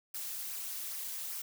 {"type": "noise with flanger", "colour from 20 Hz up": "blue", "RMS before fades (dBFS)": -40, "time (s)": [0.14, 1.42], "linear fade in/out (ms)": 5, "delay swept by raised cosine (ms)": [0.25, 3.65], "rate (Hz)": 2.5, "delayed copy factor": -0.55, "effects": []}